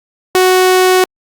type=tone; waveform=sawtooth; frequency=370 Hz; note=F#4; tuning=in tune; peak=-3 dBFS; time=0.35-1.04 s; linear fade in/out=0 ms; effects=Opus 48 kbps